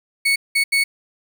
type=tone bursts at uneven times; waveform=35% pulse; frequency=2217 Hz; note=C#7; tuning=in tune; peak=-13 dBFS; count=3; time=0.25-0.36 / 0.55-0.64 / 0.72-0.84 s; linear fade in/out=10 ms; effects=8-bit